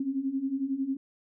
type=beating tone pair; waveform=sine; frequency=262.2 / 273.2 Hz; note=C4 / C#4; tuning=+4 / -25 cents; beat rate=11 Hz; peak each=-33 / -29 dBFS; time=0-0.97 s; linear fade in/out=5 ms; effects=none